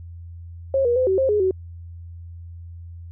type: tone with pitch steps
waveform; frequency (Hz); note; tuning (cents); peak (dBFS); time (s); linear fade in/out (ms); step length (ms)
sine; 540 / 478.9 / 512 / 380.5 / 531 / 417.8 / 376; C#5 / A#4 / C5 / F#4 / C5 / G#4 / F#4; -45 / +47 / -38 / +48 / +25 / +10 / +28; -16; 0.74-1.51; 2; 110
effects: added 85 Hz sine -35 dBFS peak until 3.11 s